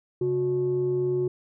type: tone pair together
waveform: sine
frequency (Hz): 136.1 / 364.6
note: C#3 / F#4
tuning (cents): -31 / -25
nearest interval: octave + perfect fourth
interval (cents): 1706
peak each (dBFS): -29 / -22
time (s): 0.21-1.28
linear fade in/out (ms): 5
effects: tanh soft clip ceiling -17 dBFS